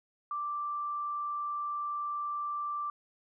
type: tone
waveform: sine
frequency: 1174.7 Hz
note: D6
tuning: in tune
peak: -32 dBFS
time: 0.31-2.9 s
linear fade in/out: 2 ms
effects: none